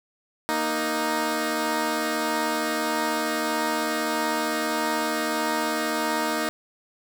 10% pulse tone pair together, 233.5 / 310.8 Hz, A#3 / D#4, +3 / -2 cents, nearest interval perfect fourth, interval 495 cents, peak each -20 / -17 dBFS, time 0.49-6.49 s, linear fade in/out 0 ms, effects none

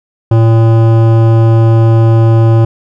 sine tone with hard clipping, 113.4 Hz, A#2, 47 cents flat, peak -6 dBFS, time 0.31-2.65 s, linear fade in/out 5 ms, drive 15 dB, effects none

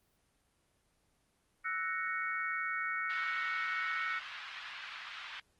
sine chord, F# dominant seventh, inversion third, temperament equal, 1318.5 / 1480 / 1864.7 / 2217 Hz, E6 / F#6 / A#6 / C#7, 0 / 0 / 0 / 0 cents, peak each -39 dBFS, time 1.64-4.2 s, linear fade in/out 20 ms
pink band-pass noise, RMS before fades -46 dBFS, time 3.1-5.4 s, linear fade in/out 2 ms, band 1200 to 3600 Hz, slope 24 dB/octave
effects pink hiss -74 dBFS RMS until 5.59 s + Opus 24 kbps

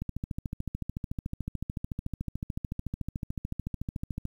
click train, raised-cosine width 5 ms, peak -20 dBFS, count 59, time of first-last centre 0.02-4.254 s, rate 13.7 Hz, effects 9-bit

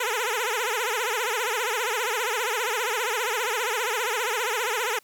10% pulse tone with vibrato, 461 Hz, A#4, 19 cents flat, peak -16 dBFS, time 0-4.99 s, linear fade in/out 5 ms, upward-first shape triangle, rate 15 Hz, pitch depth 220 cents each way, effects white hiss -60 dBFS RMS until 5.03 s + high-pass 60 Hz 12 dB/octave

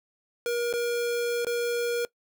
square tone with dropouts, 475.8 Hz, A#4, 35 cents sharp, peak -26 dBFS, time 0.46-2.05 s, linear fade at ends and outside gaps 1 ms, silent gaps 0.728-0.737 / 1.448-1.468 s, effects noise-tail reverb RT60 0.1 s tail -21 dB re dry

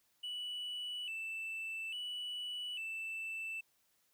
triangle tone with vibrato, 2800 Hz, F7, 4 cents sharp, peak -37 dBFS, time 0.23-3.61 s, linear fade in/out 10 ms, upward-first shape square, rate 0.59 Hz, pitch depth 93 cents each way, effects tanh soft clip ceiling -33 dBFS + white hiss -75 dBFS RMS until 4.13 s

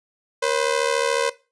sawtooth ring-modulated tone, 510 Hz, C5, 44 cents flat, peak -12 dBFS, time 0.42-1.3 s, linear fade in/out 10 ms, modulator 37 Hz, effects noise-tail reverb RT60 0.3 s tail -19 dB re dry + resampled to 22050 Hz

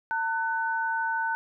sine tone pair together, 903.1 / 1499 Hz, A5 / F#6, +45 / +22 cents, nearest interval major sixth, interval 877 cents, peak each -28 dBFS, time 0.11-1.35 s, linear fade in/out 0 ms, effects none

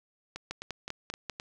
two click trains, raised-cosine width 0.2 ms, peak -18 / -21 dBFS, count 5 / 5, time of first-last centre 0.51-1.297 / 0.36-1.399 s, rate 5.08 / 3.85 Hz, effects none

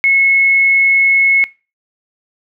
sine tone, 2185 Hz, C#7, 26 cents flat, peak -8 dBFS, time 0.04-1.44 s, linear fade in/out 0 ms, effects noise-tail reverb RT60 0.3 s tail -20 dB re dry

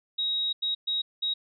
sine tone bursts at uneven times, 3800 Hz, A#7, 33 cents sharp, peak -25 dBFS, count 4, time 0.18-0.53 / 0.62-0.75 / 0.87-1.02 / 1.22-1.34 s, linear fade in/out 10 ms, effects none

